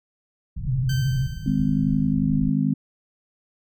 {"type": "low-pass noise", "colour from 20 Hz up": "pink", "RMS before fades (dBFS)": -31, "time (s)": [0.56, 2.5], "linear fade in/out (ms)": 10, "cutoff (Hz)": 180, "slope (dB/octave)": 48}
{"type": "tone with vibrato", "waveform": "sine", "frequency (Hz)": 130.3, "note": "C3", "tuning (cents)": -7, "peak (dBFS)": -20, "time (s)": [0.67, 1.27], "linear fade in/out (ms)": 10, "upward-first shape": "triangle", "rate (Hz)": 13, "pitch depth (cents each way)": 130}
{"type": "tone with exponential decay", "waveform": "15% pulse", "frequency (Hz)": 1548, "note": "G6", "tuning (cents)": -22, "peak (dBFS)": -24, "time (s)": [0.89, 2.14], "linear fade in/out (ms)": 5, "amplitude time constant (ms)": 270}
{"type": "harmonic tone", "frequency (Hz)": 51.3, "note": "G#1", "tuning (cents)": -21, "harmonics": [3, 4, 5], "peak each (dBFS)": [-23, -23, -23], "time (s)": [1.46, 2.74], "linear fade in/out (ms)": 5}
{"effects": []}